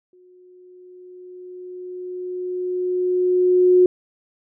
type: tone with exponential growth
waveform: sine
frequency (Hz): 363.2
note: F#4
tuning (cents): -32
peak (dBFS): -9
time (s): 0.13-3.86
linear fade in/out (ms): 2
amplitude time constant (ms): 810
effects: none